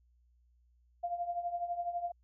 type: tone with tremolo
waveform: sine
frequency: 697 Hz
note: F5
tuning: 4 cents flat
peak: -30 dBFS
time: 1.03-2.12 s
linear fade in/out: 10 ms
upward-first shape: triangle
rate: 12 Hz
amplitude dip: 80%
effects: added 60 Hz sine -65 dBFS peak until 2.23 s